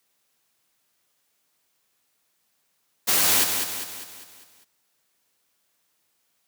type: noise with echo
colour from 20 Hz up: white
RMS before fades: -20 dBFS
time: 3.07-3.45 s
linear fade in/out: 20 ms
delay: 200 ms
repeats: 6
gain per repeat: -6 dB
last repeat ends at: 4.65 s
effects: white hiss -71 dBFS RMS until 6.47 s + high-pass 100 Hz 12 dB/octave